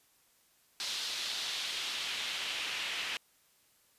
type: noise with band-pass filter sweep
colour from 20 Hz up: pink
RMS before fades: -37 dBFS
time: 0.8-3.17 s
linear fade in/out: 0 ms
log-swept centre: 4200 to 2700 Hz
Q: 1.9
effects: white hiss -68 dBFS RMS until 3.98 s + resampled to 32000 Hz